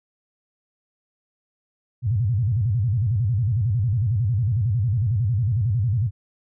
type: tone with vibrato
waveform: sine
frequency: 110 Hz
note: A2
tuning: in tune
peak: -18 dBFS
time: 2.02-6.11 s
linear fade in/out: 50 ms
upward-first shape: square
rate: 11 Hz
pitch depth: 210 cents each way
effects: none